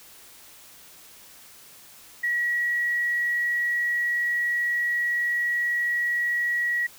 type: tone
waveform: sine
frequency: 1919 Hz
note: A#6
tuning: 50 cents sharp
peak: -22 dBFS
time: 2.23-6.87 s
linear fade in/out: 10 ms
effects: white hiss -49 dBFS RMS until 6.98 s